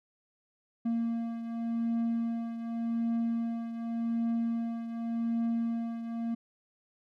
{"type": "beating tone pair", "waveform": "triangle", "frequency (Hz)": [230.9, 231.77], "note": ["A#3", "A#3"], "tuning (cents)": [-16, -10], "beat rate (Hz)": 0.87, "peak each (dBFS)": [-28, -35], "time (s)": [0.85, 6.35], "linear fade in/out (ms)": 10, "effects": []}